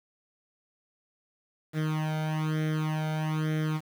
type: tone with flanger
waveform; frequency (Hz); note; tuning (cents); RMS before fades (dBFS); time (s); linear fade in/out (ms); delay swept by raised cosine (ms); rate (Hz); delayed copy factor
sawtooth; 155.56; D#3; 0; -29; 1.73-3.81; 50; 0.52 to 1.35; 1.1; +0.9
effects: low-pass 3000 Hz 12 dB/octave + 8-bit